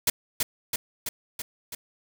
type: noise with echo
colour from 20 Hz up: white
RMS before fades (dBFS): -21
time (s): 0.07-0.1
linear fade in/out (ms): 5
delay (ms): 330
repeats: 5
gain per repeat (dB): -3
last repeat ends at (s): 1.75
effects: none